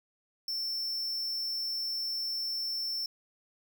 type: tone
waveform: square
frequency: 5380 Hz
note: E8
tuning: 34 cents sharp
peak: -32 dBFS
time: 0.48-3.06 s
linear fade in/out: 2 ms
effects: 12-bit